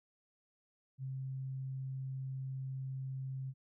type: tone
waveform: sine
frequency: 132.7 Hz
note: C3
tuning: 25 cents sharp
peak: -38 dBFS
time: 0.98-3.54 s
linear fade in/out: 50 ms
effects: none